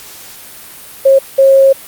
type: tone bursts at uneven times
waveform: sine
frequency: 541 Hz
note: C#5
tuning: 42 cents flat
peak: -3 dBFS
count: 2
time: 1.05-1.19 / 1.38-1.73 s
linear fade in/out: 10 ms
effects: white hiss -33 dBFS RMS until 1.87 s + Opus 48 kbps